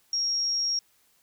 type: tone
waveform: sine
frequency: 5588 Hz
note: F8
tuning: in tune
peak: -24 dBFS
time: 0.13-0.79 s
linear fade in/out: 2 ms
effects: white hiss -65 dBFS RMS until 1.22 s